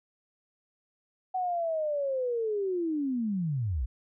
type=linear sweep; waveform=sine; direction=down; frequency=752 to 51.91 Hz; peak=-27 dBFS; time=1.34-3.86 s; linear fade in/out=10 ms; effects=none